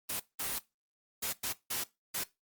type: noise bursts at uneven times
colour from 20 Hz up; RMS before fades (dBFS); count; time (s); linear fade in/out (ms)
white; -35; 6; 0.09-0.2 / 0.39-0.59 / 1.22-1.33 / 1.43-1.53 / 1.7-1.84 / 2.14-2.24; 10
effects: noise-tail reverb RT60 0.2 s tail -18 dB re dry + Opus 24 kbps